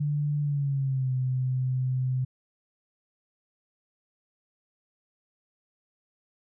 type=tone with pitch glide; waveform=sine; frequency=146.83 to 128.56 Hz; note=D3 to C3; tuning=0 to -30 cents; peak=-24 dBFS; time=0-2.25 s; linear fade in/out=10 ms; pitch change=-230 cents; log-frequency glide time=0.41-1.12 s; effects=none